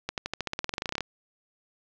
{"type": "accelerating click train", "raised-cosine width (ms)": 0.2, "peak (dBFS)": -12, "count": 19, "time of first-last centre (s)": [0.09, 1.007], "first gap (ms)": 88, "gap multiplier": 0.93, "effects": ["low-pass 6000 Hz 12 dB/octave", "8-bit"]}